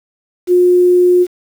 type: tone with quantisation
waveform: sine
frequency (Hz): 358.2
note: F4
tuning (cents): +44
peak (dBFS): -6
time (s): 0.47-1.27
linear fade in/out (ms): 50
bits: 6
effects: none